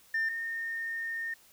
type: tone pair in turn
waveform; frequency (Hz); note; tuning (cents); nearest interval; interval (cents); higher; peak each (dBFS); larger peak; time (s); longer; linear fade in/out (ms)
sine; 1800 / 1828.3; A6 / A#6; +39 / -34; unison; 27; second; -25 / -32; first; 0.14-0.29 / 0.29-1.34; second; 5
effects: tanh soft clip ceiling -25 dBFS + white hiss -60 dBFS RMS until 1.52 s